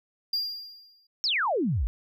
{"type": "tone with exponential decay", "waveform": "triangle", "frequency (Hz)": 4795, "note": "D8", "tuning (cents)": 35, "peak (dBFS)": -22, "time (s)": [0.33, 1.07], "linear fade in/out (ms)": 5, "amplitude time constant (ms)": 160}
{"type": "exponential sweep", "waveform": "sine", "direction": "down", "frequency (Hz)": [5560, 46.25], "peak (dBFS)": -23, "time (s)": [1.24, 1.87], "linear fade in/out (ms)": 0}
{"effects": []}